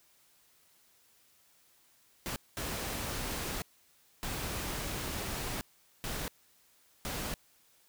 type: noise bursts at uneven times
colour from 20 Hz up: pink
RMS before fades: -37 dBFS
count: 5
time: 2.26-2.36 / 2.57-3.62 / 4.23-5.61 / 6.04-6.28 / 7.05-7.34 s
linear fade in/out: 0 ms
effects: white hiss -66 dBFS RMS until 7.88 s